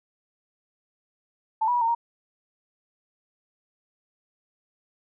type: tone with pitch steps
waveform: sine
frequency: 883 / 974 / 967 / 913 / 936 Hz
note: A5 / B5 / B5 / A#5 / A#5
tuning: +6 / -24 / -37 / -36 / +7 cents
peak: -20 dBFS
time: 1.61-1.95 s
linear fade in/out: 10 ms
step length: 68 ms
effects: none